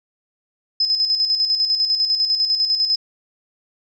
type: tone with tremolo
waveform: sine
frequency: 5100 Hz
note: D#8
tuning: 42 cents sharp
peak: -14 dBFS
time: 0.8-2.96 s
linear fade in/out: 5 ms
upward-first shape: square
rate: 10 Hz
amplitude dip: 50%
effects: none